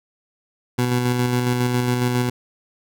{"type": "tone with tremolo", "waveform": "20% pulse", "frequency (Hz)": 123.47, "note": "B2", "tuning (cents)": 0, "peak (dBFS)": -12, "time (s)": [0.78, 2.3], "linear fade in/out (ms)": 10, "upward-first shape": "square", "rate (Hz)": 7.3, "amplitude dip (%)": 30, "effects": []}